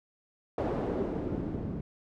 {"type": "noise with low-pass filter sweep", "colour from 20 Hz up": "white", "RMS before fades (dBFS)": -33, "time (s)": [0.58, 1.81], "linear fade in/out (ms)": 2, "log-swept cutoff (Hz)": [550, 220], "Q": 1.4, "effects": []}